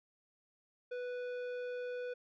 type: tone with tanh clipping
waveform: triangle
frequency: 493.9 Hz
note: B4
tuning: in tune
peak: -40 dBFS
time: 0.91-2.14 s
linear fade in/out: 10 ms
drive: 16 dB
effects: none